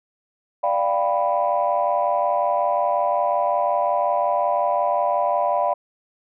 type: chord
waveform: sine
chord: G dominant seventh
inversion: second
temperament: equal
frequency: 587.3 / 698.5 / 784 / 987.8 Hz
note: D5 / F5 / G5 / B5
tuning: 0 / 0 / 0 / 0 cents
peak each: -22 / -22 / -25 / -23 dBFS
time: 0.63-5.74 s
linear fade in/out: 10 ms
effects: tanh soft clip ceiling -9 dBFS